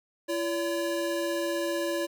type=tone pair together; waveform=square; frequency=338.9 / 570 Hz; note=E4 / C#5; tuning=+48 / +48 cents; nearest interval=major sixth; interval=900 cents; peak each=-31 / -31 dBFS; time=0.28-2.07 s; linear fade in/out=20 ms; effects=none